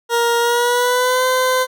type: tone with pitch glide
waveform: 20% pulse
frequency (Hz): 469.9 to 512.4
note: A#4 to C5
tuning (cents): +14 to -36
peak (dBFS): -9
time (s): 0.09-1.67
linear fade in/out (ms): 50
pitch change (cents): +150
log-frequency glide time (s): 0.39-1.25
effects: none